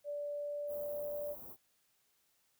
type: tone with pitch glide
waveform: sine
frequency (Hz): 582 to 585.4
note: D5 to D5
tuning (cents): -16 to -6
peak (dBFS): -37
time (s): 0.04-1.36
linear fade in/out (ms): 50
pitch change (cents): +10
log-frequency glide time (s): 0.31-1.02
type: band-stop noise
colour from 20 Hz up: white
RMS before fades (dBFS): -50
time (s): 0.67-1.57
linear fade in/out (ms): 50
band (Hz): 870 to 14000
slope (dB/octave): 24
effects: white hiss -75 dBFS RMS until 2.59 s